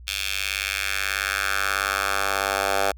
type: tone with high-pass filter sweep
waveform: 10% pulse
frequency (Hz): 98.4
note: G2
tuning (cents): +7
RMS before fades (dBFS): -25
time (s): 0.07-2.92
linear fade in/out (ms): 10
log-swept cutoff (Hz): 3000 to 730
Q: 2
effects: added 60 Hz sine -40 dBFS peak until 2.97 s